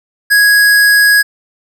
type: tone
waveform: square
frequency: 1661.2 Hz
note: G#6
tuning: in tune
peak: -6 dBFS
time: 0.3-1.23 s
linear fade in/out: 20 ms
effects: none